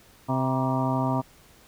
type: harmonic tone with a mistuned harmonic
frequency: 130.5 Hz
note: C3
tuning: 4 cents flat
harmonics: 1 / 2 / 3 / 4 / 5 / 6 / 7 / 8 / 9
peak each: -27 / -27 / -39 / -40 / -31 / -35 / -30 / -40 / -35 dBFS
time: 0.28-1.22 s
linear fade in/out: 20 ms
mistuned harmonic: 7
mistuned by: +62 cents
effects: pink hiss -55 dBFS RMS until 1.67 s